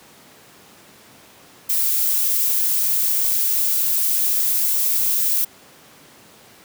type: noise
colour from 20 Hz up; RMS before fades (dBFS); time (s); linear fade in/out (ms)
violet; -19; 1.69-5.45; 10
effects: pink hiss -47 dBFS RMS until 6.64 s + high-pass 150 Hz 12 dB/octave